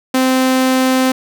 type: tone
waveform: sawtooth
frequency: 259.4 Hz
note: C4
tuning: 15 cents flat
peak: -7 dBFS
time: 0.14-1.12 s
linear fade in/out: 5 ms
effects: none